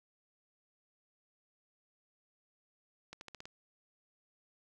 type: accelerating click train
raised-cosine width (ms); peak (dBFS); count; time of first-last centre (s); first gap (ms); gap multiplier
0.2; -29; 6; 3.13-3.455; 81; 0.89
effects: none